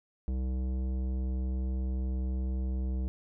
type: tone with tanh clipping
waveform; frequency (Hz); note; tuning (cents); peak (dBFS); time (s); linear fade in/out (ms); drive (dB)
sine; 64.2; C2; -32; -31; 0.28-3.08; 0; 14
effects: none